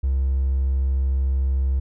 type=tone with hard clipping; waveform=triangle; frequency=66.7 Hz; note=C2; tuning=34 cents sharp; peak=-18 dBFS; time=0.03-1.8 s; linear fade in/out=10 ms; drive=3 dB; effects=none